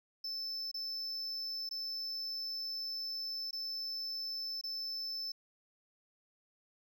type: tone with dropouts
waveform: triangle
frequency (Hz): 5274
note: E8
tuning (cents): 0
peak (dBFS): -36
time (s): 0.24-5.32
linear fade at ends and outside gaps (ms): 5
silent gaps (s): 0.715-0.742 / 1.691-1.71 / 3.51-3.529 / 4.613-4.637
effects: none